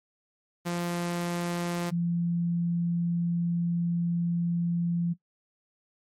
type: tone pair in turn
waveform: sawtooth / sine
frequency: 173.5 / 171.41 Hz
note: F3 / F3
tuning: -11 / -32 cents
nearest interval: unison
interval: 21 cents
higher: first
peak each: -24 dBFS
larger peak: neither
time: 0.65-1.91 / 1.91-5.14 s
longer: second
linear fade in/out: 20 ms
effects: noise-tail reverb RT60 0.1 s tail -17 dB re dry + MP3 64 kbps